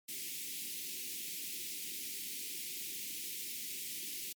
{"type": "band-stop noise", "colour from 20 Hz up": "white", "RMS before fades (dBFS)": -42, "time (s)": [0.08, 4.33], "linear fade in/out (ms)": 10, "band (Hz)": [400, 2100], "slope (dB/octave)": 48, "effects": ["high-pass 200 Hz 12 dB/octave", "MP3 96 kbps"]}